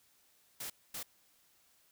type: noise bursts at uneven times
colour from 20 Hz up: white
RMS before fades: -42 dBFS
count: 2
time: 0.6-0.7 / 0.94-1.03 s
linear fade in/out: 5 ms
effects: white hiss -69 dBFS RMS until 1.91 s